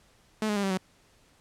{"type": "tone with pitch steps", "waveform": "sawtooth", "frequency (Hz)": [216.2, 208.5, 201, 193.84, 186.91], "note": ["A3", "G#3", "G3", "G3", "F#3"], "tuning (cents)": [-30, 7, 44, -19, 18], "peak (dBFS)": -22, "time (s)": [0.42, 0.775], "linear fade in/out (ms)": 2, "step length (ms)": 71, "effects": ["pink hiss -62 dBFS RMS until 1.4 s", "low-pass 10000 Hz 12 dB/octave"]}